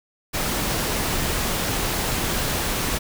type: noise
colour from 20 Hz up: pink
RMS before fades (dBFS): -24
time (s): 0.33-2.99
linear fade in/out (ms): 20
effects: none